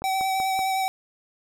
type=click train; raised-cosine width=1 ms; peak=-22 dBFS; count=4; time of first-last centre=0.02-0.591 s; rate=5.25 Hz
type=tone with vibrato; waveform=square; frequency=765 Hz; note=G5; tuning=42 cents flat; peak=-23 dBFS; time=0.04-0.88 s; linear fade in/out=0 ms; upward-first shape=triangle; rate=9.7 Hz; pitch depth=18 cents each way
effects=none

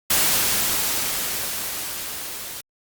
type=noise with level ramp; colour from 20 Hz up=white; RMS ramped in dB=-18 to -34 dBFS; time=0.1-2.61 s; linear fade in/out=5 ms; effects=Opus 48 kbps

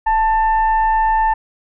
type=tone with frequency modulation; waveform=sine; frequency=880 Hz; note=A5; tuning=in tune; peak=-12 dBFS; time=0.06-1.34 s; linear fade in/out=10 ms; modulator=908 Hz; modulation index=0.48; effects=none

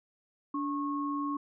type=tone pair together; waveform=sine; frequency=289.2 / 1092 Hz; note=D4 / C#6; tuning=-27 / -26 cents; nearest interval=octave + major seventh; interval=2301 cents; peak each=-32 / -34 dBFS; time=0.54-1.37 s; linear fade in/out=5 ms; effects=none

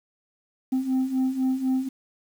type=beating tone pair; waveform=sine; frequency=257.9 / 261.9 Hz; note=C4 / C4; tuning=-25 / +2 cents; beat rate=4 Hz; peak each=-25 / -21 dBFS; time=0.72-1.89 s; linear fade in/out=10 ms; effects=tanh soft clip ceiling -19 dBFS + 8-bit

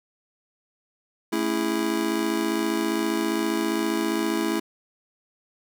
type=chord; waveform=square; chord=A major seventh; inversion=none; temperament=just; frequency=220 / 275 / 330 / 412.5 Hz; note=A3 / C#4 / E4 / G#4; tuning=0 / -14 / +2 / -12 cents; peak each=-30 / -32 / -26 / -32 dBFS; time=1.32-4.6 s; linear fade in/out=10 ms; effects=none

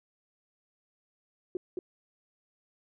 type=tone with echo; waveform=sine; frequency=362.8 Hz; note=F#4; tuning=34 cents flat; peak=-29 dBFS; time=1.55-1.57 s; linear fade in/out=2 ms; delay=220 ms; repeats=1; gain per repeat=-2 dB; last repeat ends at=1.79 s; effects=none

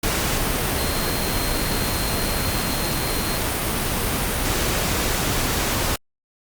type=tone in noise; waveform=sine; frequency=4186 Hz; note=C8; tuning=in tune; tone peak=-30 dBFS; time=0.78-3.38 s; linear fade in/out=5 ms; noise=pink; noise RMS=-22 dBFS; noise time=0.03-5.96 s; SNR=-11 dB; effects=Opus 48 kbps

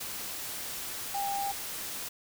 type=tone in noise; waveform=sine; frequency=798 Hz; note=G5; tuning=31 cents sharp; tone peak=-30 dBFS; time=1.14-1.52 s; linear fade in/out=10 ms; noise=white; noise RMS=-38 dBFS; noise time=0-2.09 s; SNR=+5 dB; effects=none

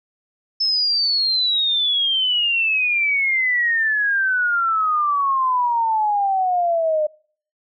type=exponential sweep; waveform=sine; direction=down; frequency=5274 to 603 Hz; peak=-16 dBFS; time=0.6-7.07 s; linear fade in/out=10 ms; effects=noise-tail reverb RT60 0.5 s tail -24 dB re dry

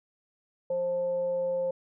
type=tone with frequency modulation; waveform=sine; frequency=529 Hz; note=C5; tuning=19 cents sharp; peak=-26 dBFS; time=0.7-1.71 s; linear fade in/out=5 ms; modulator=354 Hz; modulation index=0.2; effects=none

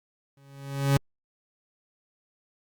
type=tone with exponential growth; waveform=40% pulse; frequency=138.59 Hz; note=C#3; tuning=in tune; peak=-16 dBFS; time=0.37-0.97 s; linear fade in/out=2 ms; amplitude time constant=130 ms; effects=Opus 48 kbps

